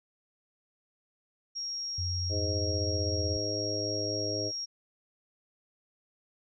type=tone; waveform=sine; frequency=5588 Hz; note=F8; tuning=in tune; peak=-33 dBFS; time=1.55-4.66 s; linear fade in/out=20 ms
type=tone with pitch glide; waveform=sine; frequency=88.2 to 86.73 Hz; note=F2 to F2; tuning=+18 to -11 cents; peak=-31 dBFS; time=1.98-3.37 s; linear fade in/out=5 ms; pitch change=-29 cents; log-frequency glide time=3-3.23 s
type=harmonic tone; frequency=103.83 Hz; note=G#2; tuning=in tune; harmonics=1 / 3 / 4 / 5 / 6; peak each=-38 / -38 / -38 / -38 / -38 dBFS; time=2.29-4.52 s; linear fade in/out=50 ms
effects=none